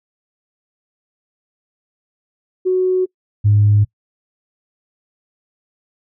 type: tone pair in turn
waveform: sine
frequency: 370 / 103.83 Hz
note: F#4 / G#2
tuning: 0 / 0 cents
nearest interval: octave + minor seventh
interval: 2200 cents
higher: first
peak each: -12 / -8 dBFS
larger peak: second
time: 2.65-3.06 / 3.44-3.85 s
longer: neither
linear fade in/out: 20 ms
effects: noise-tail reverb RT60 0.1 s tail -24 dB re dry + tanh soft clip ceiling -4 dBFS